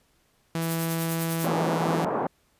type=tone; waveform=sawtooth; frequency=164.81 Hz; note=E3; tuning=in tune; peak=-22 dBFS; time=0.55-2.05 s; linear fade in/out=2 ms
type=noise with tremolo; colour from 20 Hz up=violet; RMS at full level=-29 dBFS; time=0.6-1.5 s; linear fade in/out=50 ms; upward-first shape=triangle; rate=10 Hz; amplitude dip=75%
type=band-pass noise; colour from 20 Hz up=white; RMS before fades=-27 dBFS; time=1.44-2.27 s; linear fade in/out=5 ms; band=160 to 1000 Hz; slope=24 dB/octave
effects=pink hiss -66 dBFS RMS until 2.59 s + resampled to 32000 Hz